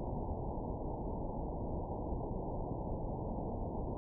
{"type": "low-pass noise", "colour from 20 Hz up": "pink", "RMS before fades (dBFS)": -39, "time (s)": [0, 3.97], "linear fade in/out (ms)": 0, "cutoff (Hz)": 950, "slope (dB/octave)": 96, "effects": []}